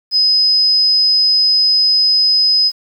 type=tone; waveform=sine; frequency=5040 Hz; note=D#8; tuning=21 cents sharp; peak=-9 dBFS; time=0.11-2.72 s; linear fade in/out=50 ms; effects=7-bit